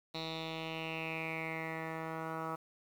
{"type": "tone with low-pass filter sweep", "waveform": "10% pulse", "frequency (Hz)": 161.3, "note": "E3", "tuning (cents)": -37, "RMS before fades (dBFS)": -40, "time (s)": [0.14, 2.56], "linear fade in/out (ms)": 10, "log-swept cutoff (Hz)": [4000, 1300], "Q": 6.3, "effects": ["10-bit"]}